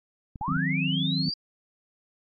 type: clicks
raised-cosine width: 5 ms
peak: -26 dBFS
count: 5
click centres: 0.358 / 0.412 / 0.482 / 0.522 / 0.566 s
type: linear sweep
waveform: sine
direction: up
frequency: 784 to 4817 Hz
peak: -28 dBFS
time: 0.41-1.34 s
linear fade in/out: 5 ms
type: chord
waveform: sine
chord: C diminished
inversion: first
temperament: equal with one note detuned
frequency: 155.56 / 181.71 / 261.6 Hz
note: Eb3 / Gb3 / C4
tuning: 0 / -31 / 0 cents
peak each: -28 / -29 / -30 dBFS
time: 0.48-1.29 s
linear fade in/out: 5 ms
effects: AAC 32 kbps